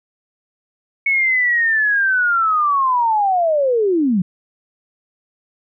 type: linear sweep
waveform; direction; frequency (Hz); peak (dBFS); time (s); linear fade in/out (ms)
sine; down; 2217 to 170; -13; 1.06-4.22; 5
effects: none